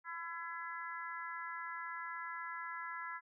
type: harmonic tone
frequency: 336.2 Hz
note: E4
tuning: 34 cents sharp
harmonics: 3 / 4 / 5 / 6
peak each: -46 / -46 / -46 / -50 dBFS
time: 0.04-3.21 s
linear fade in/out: 50 ms
effects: none